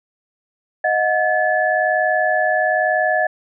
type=tone cluster; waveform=sine; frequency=625 / 726 / 1724 Hz; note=D#5 / F#5 / A6; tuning=+8 / -33 / -36 cents; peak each=-19 dBFS; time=0.84-3.27 s; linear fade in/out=5 ms; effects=none